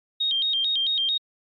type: tone with vibrato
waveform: sine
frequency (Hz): 3448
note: A7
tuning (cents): -36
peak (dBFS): -21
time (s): 0.2-1.18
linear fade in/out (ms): 10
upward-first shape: square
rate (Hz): 4.5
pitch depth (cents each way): 140
effects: AAC 64 kbps